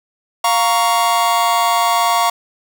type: chord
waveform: 45% pulse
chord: Bb minor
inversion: second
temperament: just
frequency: 699.2 / 932.3 / 1118.8 Hz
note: F5 / Bb5 / Db6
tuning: +2 / 0 / +16 cents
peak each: -17 dBFS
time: 0.44-2.3 s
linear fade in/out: 5 ms
effects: none